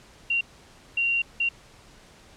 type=tone bursts at uneven times; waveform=sine; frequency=2760 Hz; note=F7; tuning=21 cents flat; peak=-21 dBFS; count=3; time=0.3-0.41 / 0.97-1.22 / 1.4-1.49 s; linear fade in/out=5 ms; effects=pink hiss -52 dBFS RMS until 2.36 s + low-pass 8000 Hz 12 dB/octave